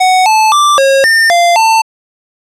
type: tone with pitch steps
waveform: square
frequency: 743 / 872 / 1175 / 543 / 1809 / 692 / 892 Hz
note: F#5 / A5 / D6 / C#5 / A6 / F5 / A5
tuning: +7 / -16 / +1 / -36 / +48 / -16 / +23 cents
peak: -6 dBFS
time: 0-1.82 s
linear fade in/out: 10 ms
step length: 260 ms
effects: low-pass 9000 Hz 12 dB/octave